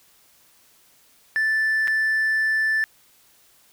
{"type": "tone with dropouts", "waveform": "triangle", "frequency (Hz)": 1760, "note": "A6", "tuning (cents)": 0, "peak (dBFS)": -16, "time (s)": [1.36, 2.84], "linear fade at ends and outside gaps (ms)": 0, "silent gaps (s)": [1.874, 1.88], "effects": ["tanh soft clip ceiling -13 dBFS", "white hiss -57 dBFS RMS until 3.72 s"]}